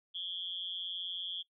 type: tone with amplitude modulation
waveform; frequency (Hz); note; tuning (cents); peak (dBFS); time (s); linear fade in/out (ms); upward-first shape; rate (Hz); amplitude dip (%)
sine; 3297; G#7; -13; -32; 0.14-1.43; 20; sine; 179; 100
effects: noise-tail reverb RT60 0.1 s tail -19 dB re dry